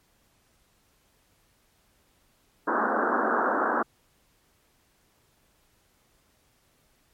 white band-pass noise, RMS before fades -25 dBFS, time 2.67-3.83 s, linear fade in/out 10 ms, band 210 to 1600 Hz, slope 96 dB/octave, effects pink hiss -66 dBFS RMS until 7.13 s + MP3 64 kbps

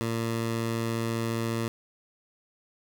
15% pulse tone, 114.6 Hz, A#2, 29 cents flat, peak -21 dBFS, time 0.01-1.68 s, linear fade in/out 0 ms, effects none

